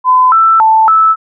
sine tone with pitch steps, 1015 / 1328 / 882 / 1310 Hz, B5 / E6 / A5 / E6, +47 / +12 / +4 / -11 cents, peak -4 dBFS, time 0.04-1.16 s, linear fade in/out 50 ms, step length 280 ms, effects none

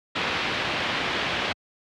white low-pass noise, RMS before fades -27 dBFS, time 0.15-1.53 s, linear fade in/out 10 ms, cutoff 3400 Hz, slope 24 dB/octave, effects high-pass 80 Hz 12 dB/octave

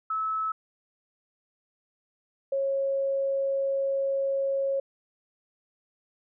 sine tone pair in turn, 1300 / 546.6 Hz, E6 / C#5, -24 / -24 cents, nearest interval octave + minor third, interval 1500 cents, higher first, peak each -26 / -24 dBFS, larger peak second, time 0.1-0.52 / 2.52-4.8 s, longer second, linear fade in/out 5 ms, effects none

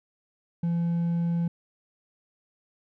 triangle tone with hard clipping, 170 Hz, F3, 46 cents flat, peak -24 dBFS, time 0.63-1.48 s, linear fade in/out 5 ms, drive 5 dB, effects none

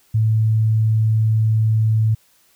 sine tone, 110 Hz, A2, in tune, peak -13 dBFS, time 0.14-2.15 s, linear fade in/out 10 ms, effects white hiss -57 dBFS RMS until 2.55 s

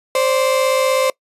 35% pulse tone pair together, 524 / 580 Hz, C5 / D5, +2 / -22 cents, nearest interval major second, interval 176 cents, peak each -13 / -19 dBFS, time 0.15-1.1 s, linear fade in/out 2 ms, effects noise-tail reverb RT60 0.1 s tail -23 dB re dry + resampled to 32000 Hz

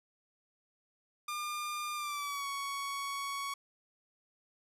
sawtooth tone with pitch glide, 1203 to 1116 Hz, D6 to C#6, +41 to +11 cents, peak -32 dBFS, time 1.28-3.54 s, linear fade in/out 5 ms, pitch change -130 cents, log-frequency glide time 1.94-2.47 s, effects resampled to 32000 Hz + 11-bit

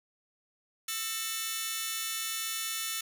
10% pulse tone cluster, 1324 / 1810 / 2193 / 2998 / 3492 Hz, E6 / A6 / C#7 / F#7 / A7, +7 / +48 / -19 / +22 / -14 cents, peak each -31 dBFS, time 0.88-3.01 s, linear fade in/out 5 ms, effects none

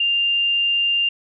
sine tone, 2795 Hz, F7, 1 cent sharp, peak -16 dBFS, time 0-1.09 s, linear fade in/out 5 ms, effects none

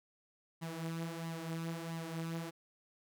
sawtooth tone with flanger, 164.81 Hz, E3, in tune, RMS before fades -41 dBFS, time 0.61-2.51 s, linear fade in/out 20 ms, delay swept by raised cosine 0.99 to 6.89 ms, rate 1.5 Hz, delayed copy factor +0.6, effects none

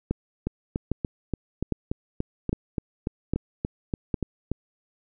two click trains, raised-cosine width 3 ms, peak -13 / -11 dBFS, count 15 / 6, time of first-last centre 0.47-4.516 / 0.11-4.142 s, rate 3.46 / 1.24 Hz, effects none

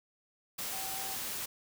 sine tone in noise, 771 Hz, G5, 29 cents flat, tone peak -44 dBFS, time 0.72-1.16 s, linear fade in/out 10 ms, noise white, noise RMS -38 dBFS, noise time 0.58-1.46 s, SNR -9 dB, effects none

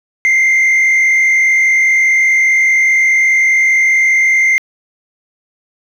sine tone with frequency modulation, 2093 Hz, C7, in tune, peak -5 dBFS, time 0.25-4.58 s, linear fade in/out 0 ms, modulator 44.9 Hz, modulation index 0.95, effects tanh soft clip ceiling -7 dBFS + 7-bit

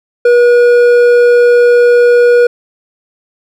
triangle tone with hard clipping, 482.5 Hz, B4, 40 cents flat, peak -5 dBFS, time 0.25-2.47 s, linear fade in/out 5 ms, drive 10 dB, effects none

